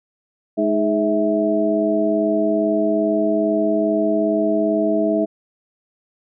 sine tone cluster, 211.3 / 313.7 / 416.1 / 652 Hz, G#3 / D#4 / G#4 / E5, +30 / +14 / +3 / -19 cents, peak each -23 / -20 / -24 / -19 dBFS, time 0.57-5.26 s, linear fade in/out 20 ms, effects none

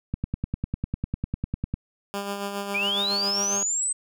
click train, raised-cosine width 5 ms, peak -14 dBFS, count 17, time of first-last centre 0.14-1.74 s, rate 10 Hz
10% pulse tone with tremolo, 200.5 Hz, G3, 39 cents sharp, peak -19 dBFS, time 2.14-3.63 s, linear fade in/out 0 ms, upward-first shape sine, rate 7.3 Hz, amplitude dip 45%
sine linear sweep, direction up, 2293 to 8290 Hz, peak -23 dBFS, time 2.74-3.93 s, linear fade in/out 10 ms
effects none

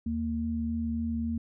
sine tone pair together, 77.87 / 230 Hz, D#2 / A#3, +2 / -23 cents, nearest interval octave + perfect fifth, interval 1875 cents, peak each -34 / -29 dBFS, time 0.06-1.38 s, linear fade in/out 5 ms, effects none

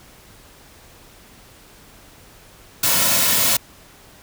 white noise with comb filter, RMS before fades -17 dBFS, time 2.83-3.57 s, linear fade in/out 5 ms, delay 2.5 ms, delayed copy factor -0.6, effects pink hiss -47 dBFS RMS until 4.22 s

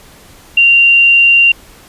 sine tone, 2770 Hz, F7, 15 cents flat, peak -4 dBFS, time 0.57-1.52 s, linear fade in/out 5 ms, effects pink hiss -40 dBFS RMS until 1.88 s + resampled to 32000 Hz

